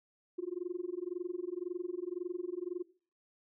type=tone with amplitude modulation; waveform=sine; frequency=355.3 Hz; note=F4; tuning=30 cents sharp; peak=-31 dBFS; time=0.38-2.83 s; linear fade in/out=10 ms; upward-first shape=sine; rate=21.9 Hz; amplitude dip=100%; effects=noise-tail reverb RT60 0.4 s tail -19 dB re dry + tanh soft clip ceiling -27 dBFS